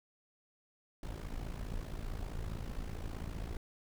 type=noise with amplitude modulation; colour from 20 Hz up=brown; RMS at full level=-37 dBFS; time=1.03-3.57 s; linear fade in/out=2 ms; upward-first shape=sine; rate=55.3 Hz; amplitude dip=75%; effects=none